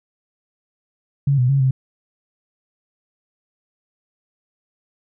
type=tone with pitch steps; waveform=sine; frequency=139.9 / 124.9 / 138 / 131.5 Hz; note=C#3 / B2 / C#3 / C3; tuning=+16 / +20 / -7 / +9 cents; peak=-13 dBFS; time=1.27-1.71 s; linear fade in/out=5 ms; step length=110 ms; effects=none